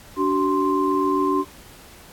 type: tone cluster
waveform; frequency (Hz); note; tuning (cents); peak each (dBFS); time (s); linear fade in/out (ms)
sine; 290.7 / 377.9 / 1046; D4 / F#4 / C6; -18 / +37 / -1; -22; 0.16-1.45; 50
effects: pink hiss -46 dBFS RMS until 2.12 s + AAC 64 kbps